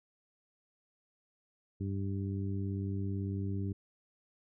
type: harmonic tone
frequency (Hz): 98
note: G2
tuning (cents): 0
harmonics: 1 / 2 / 3 / 4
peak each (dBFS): -34 / -39 / -42 / -46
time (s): 1.8-3.73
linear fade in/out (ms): 10
effects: none